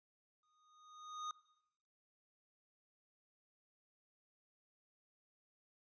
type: tone with exponential growth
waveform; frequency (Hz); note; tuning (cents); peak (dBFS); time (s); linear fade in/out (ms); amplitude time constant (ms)
square; 1238; D#6; -9; -40; 0.43-1.31; 2; 190
effects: noise-tail reverb RT60 0.9 s tail -20 dB re dry + resampled to 16000 Hz